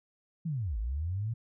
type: linear two-way sweep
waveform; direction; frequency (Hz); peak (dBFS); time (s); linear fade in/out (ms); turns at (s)
sine; down then up; 172.9 to 49.61 to 118.2; -30; 0.45-1.34; 10; 0.78
effects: none